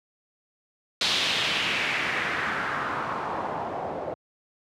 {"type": "noise with low-pass filter sweep", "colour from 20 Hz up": "white", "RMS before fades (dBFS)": -28, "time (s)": [1.01, 4.14], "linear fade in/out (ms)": 2, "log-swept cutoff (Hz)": [4100, 610], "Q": 2.4, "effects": ["high-pass 100 Hz 12 dB/octave"]}